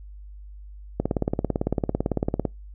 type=click train; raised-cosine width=2 ms; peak=-9 dBFS; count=27; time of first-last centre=1-2.453 s; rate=17.9 Hz; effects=noise-tail reverb RT60 0.2 s tail -26 dB re dry + added 50 Hz sine -39 dBFS peak until 2.74 s